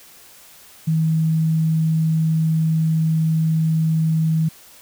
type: tone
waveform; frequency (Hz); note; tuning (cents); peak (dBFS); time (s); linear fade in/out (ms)
sine; 159.9; D#3; +48; -15; 0.87-4.49; 10
effects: white hiss -46 dBFS RMS until 4.81 s